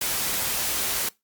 white noise, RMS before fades -26 dBFS, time 0.01-1.09 s, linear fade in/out 5 ms, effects noise-tail reverb RT60 0.2 s tail -22 dB re dry + Opus 48 kbps

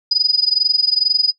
sine tone with amplitude modulation, 4961 Hz, D#8, 6 cents flat, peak -9 dBFS, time 0.11-1.32 s, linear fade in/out 5 ms, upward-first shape sine, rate 22.2 Hz, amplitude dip 95%, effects noise-tail reverb RT60 0.1 s tail -21 dB re dry

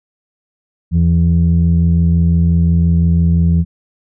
sine tone pair together, 82.41 / 168.19 Hz, E2 / E3, 0 / +35 cents, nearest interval octave, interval 1235 cents, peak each -10 dBFS, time 0.91-3.65 s, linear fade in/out 50 ms, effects tanh soft clip ceiling -4 dBFS

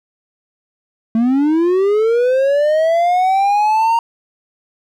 triangle linear sweep, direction up, 220 to 932.3 Hz, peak -9 dBFS, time 1.15-3.99 s, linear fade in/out 2 ms, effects none

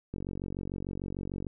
click train, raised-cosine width 3 ms, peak -23 dBFS, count 63, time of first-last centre 0.14-1.468 s, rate 46.7 Hz, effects none

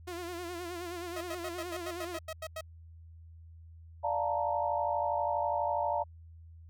sawtooth tone with vibrato, 349.2 Hz, F4, in tune, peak -34 dBFS, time 0.07-2.18 s, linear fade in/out 10 ms, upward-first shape sine, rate 9.5 Hz, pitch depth 69 cents each way
sawtooth tone bursts, 638 Hz, D#5, 43 cents sharp, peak -33 dBFS, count 11, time 1.16-2.61 s, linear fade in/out 5 ms, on 50 ms, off 90 ms
sine chord, Bb major seventh, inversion first, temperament equal, 587.3 / 698.5 / 880 / 932.3 Hz, D5 / F5 / A5 / Bb5, 0 / 0 / 0 / 0 cents, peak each -34 dBFS, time 4.03-6.04 s, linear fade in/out 20 ms
effects added 82 Hz sine -49 dBFS peak until 6.69 s

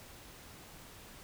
silence, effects pink hiss -53 dBFS RMS until 1.23 s

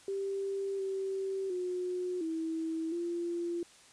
sine tone with pitch steps, 392.5 / 386.2 / 361.9 / 323.9 / 343.8 Hz, G4 / G4 / F#4 / E4 / F4, +2 / -26 / -38 / -30 / -27 cents, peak -32 dBFS, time 0.08-3.63 s, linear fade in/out 2 ms, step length 710 ms, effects white hiss -58 dBFS RMS until 3.92 s + resampled to 22050 Hz

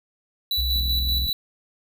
square tone with tremolo, 3951 Hz, B7, in tune, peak -22 dBFS, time 0.51-1.33 s, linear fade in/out 2 ms, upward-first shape square, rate 5.2 Hz, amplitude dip 35%
sine tone, 64 Hz, C2, 38 cents flat, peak -23 dBFS, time 0.57-1.27 s, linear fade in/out 20 ms
click train, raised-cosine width 5 ms, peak -27 dBFS, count 23, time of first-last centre 0.76-1.291 s, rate 41.4 Hz
effects none

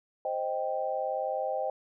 sine chord, C minor, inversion none, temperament equal, 523.3 / 622.3 / 784 Hz, C5 / Eb5 / G5, 0 / 0 / 0 cents, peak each -33 dBFS, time 0.25-1.7 s, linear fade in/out 2 ms, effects none

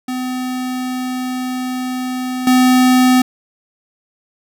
square tone with level steps, 254 Hz, B3, 49 cents sharp, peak -20 / -9 dBFS, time 0.08-3.22 s, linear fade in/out 5 ms, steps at 2.47 s, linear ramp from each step 2 ms, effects none

